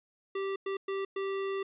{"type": "tone bursts at uneven times", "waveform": "square", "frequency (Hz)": 390.3, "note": "G4", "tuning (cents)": -8, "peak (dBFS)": -32, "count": 4, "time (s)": [[0.35, 0.56], [0.66, 0.77], [0.88, 1.05], [1.16, 1.63]], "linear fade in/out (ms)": 5, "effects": ["resampled to 8000 Hz"]}